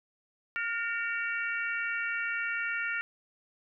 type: harmonic tone with a mistuned harmonic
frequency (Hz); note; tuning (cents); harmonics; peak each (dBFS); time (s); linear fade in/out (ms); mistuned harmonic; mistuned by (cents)
456.1; A#4; -38; 3 / 4 / 5 / 6; -33 / -35 / -37 / -39; 0.56-3.01; 0; 3; +59
effects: none